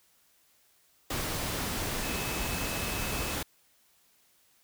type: tone in noise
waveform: sine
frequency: 2586 Hz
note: E7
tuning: 34 cents flat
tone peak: -41 dBFS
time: 2.03-3.34 s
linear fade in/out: 5 ms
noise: pink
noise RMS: -33 dBFS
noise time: 1.1-3.43 s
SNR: -11 dB
effects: white hiss -66 dBFS RMS until 4.63 s